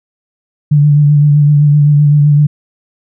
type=tone with vibrato; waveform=sine; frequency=146.83 Hz; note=D3; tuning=in tune; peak=-4 dBFS; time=0.71-2.47 s; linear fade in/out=10 ms; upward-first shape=triangle; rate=7.8 Hz; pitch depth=36 cents each way; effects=none